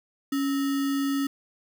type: tone with sample-and-hold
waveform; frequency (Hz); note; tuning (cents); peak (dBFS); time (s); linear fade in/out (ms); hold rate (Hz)
sine; 277.2; C#4; 0; -23; 0.32-1.27; 5; 1575
effects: none